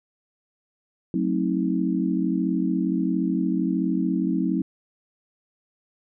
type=chord; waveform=sine; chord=F# diminished seventh; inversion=none; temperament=just; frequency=185 / 222 / 266.4 / 319.7 Hz; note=F#3 / A3 / C4 / Eb4; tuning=0 / +16 / +31 / +47 cents; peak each=-25 / -29 / -26 / -26 dBFS; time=1.14-4.62 s; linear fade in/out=2 ms; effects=none